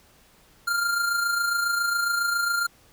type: tone with amplitude modulation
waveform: square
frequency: 1396.9 Hz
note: F6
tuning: in tune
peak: -21 dBFS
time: 0.67-2.67 s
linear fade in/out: 10 ms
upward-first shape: sine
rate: 27.3 Hz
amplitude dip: 45%
effects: pink hiss -57 dBFS RMS until 2.92 s